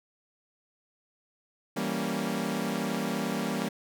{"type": "chord", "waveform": "sawtooth", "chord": "E diminished seventh", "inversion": "none", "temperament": "equal", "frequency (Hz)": [164.81, 196, 233.1, 277.2], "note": ["E3", "G3", "Bb3", "Db4"], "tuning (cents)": [0, 0, 0, 0], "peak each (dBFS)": [-33, -29, -29, -32], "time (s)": [1.76, 3.69], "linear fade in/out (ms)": 10, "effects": []}